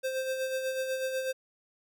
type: tone with tremolo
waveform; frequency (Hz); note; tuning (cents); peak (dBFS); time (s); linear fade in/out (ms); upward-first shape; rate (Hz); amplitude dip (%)
square; 523.3; C5; 0; -29; 0.03-1.33; 20; sine; 8.1; 45
effects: none